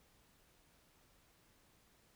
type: silence
effects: pink hiss -70 dBFS RMS until 2.15 s